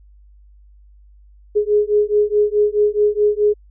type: beating tone pair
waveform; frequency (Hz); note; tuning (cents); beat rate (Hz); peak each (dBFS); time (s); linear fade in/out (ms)
sine; 415.3 / 420; G#4 / G#4; 0 / +19; 4.7; -16; 1.55-3.54; 20
effects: added 50 Hz sine -44 dBFS peak until 3.7 s